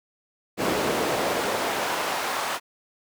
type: noise with high-pass filter sweep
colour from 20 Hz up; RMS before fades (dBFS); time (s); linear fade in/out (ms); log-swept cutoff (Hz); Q
brown; -26; 0.57-2.6; 50; 340 to 990; 0.98
effects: none